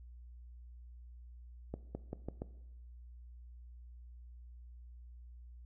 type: accelerating click train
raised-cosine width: 2 ms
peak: -26 dBFS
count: 5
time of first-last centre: 1.74-2.419 s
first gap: 210 ms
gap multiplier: 0.86
effects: noise-tail reverb RT60 0.9 s tail -17 dB re dry + added 60 Hz sine -50 dBFS peak until 5.65 s